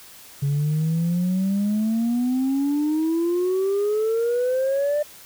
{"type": "exponential sweep", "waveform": "sine", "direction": "up", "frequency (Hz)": [138.59, 600], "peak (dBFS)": -17, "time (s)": [0.42, 5.03], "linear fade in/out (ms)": 10, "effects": ["tanh soft clip ceiling -17 dBFS", "white hiss -45 dBFS RMS until 5.25 s"]}